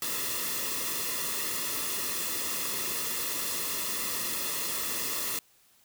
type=noise with comb filter; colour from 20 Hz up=white; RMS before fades=-32 dBFS; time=0.02-5.39 s; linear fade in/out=2 ms; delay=1.3 ms; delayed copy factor=-0.7; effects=white hiss -63 dBFS RMS until 5.84 s